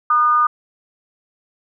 sine tone with amplitude modulation, 1220 Hz, D#6, 34 cents flat, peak -9 dBFS, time 0.1-0.47 s, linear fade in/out 5 ms, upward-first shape sine, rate 268 Hz, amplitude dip 55%, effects none

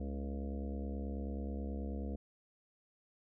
harmonic tone with a mistuned harmonic, 69.3 Hz, C#2, in tune, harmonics 1 / 3 / 4 / 5 / 6 / 7 / 8 / 9 / 10, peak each -39 / -43 / -47 / -53 / -55 / -50 / -55 / -58 / -57 dBFS, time 0-2.16 s, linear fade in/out 5 ms, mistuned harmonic 6, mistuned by +42 cents, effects none

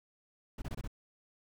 brown noise bursts, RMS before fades -38 dBFS, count 5, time 0.58-0.876 s, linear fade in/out 5 ms, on 40 ms, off 24 ms, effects none

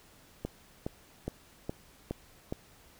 click train, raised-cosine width 2 ms, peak -20 dBFS, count 6, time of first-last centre 0.45-2.525 s, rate 2.41 Hz, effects pink hiss -59 dBFS RMS until 2.99 s

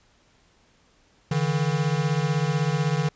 square beating tone pair, 143.7 / 159.7 Hz, D3 / D#3, -37 / +45 cents, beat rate 16 Hz, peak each -25 / -25 dBFS, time 1.31-3.09 s, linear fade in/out 5 ms, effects pink hiss -61 dBFS RMS until 3.15 s + resampled to 16000 Hz

